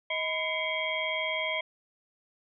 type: tone cluster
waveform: sine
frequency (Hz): 632 / 998 / 2083 / 2242 / 3237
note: D#5 / B5 / C7 / C#7 / G#7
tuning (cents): +27 / +18 / -8 / +19 / -45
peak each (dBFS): -34 / -38 / -34 / -34 / -35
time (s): 0.1-1.61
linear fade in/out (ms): 5
effects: none